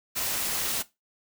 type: noise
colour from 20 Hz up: white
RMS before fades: -29 dBFS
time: 0.15-0.83 s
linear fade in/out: 20 ms
effects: noise-tail reverb RT60 0.2 s tail -17 dB re dry